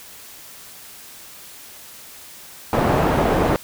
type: low-pass noise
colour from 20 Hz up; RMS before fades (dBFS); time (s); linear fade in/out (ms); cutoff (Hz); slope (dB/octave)
white; -18; 2.73-3.56; 0; 720; 12
effects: white hiss -41 dBFS RMS until 3.63 s